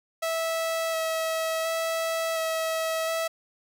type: tone with vibrato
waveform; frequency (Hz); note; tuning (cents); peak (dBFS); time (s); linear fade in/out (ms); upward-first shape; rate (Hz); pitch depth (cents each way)
sawtooth; 650; E5; -24; -22; 0.22-3.28; 10; square; 0.7; 10
effects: none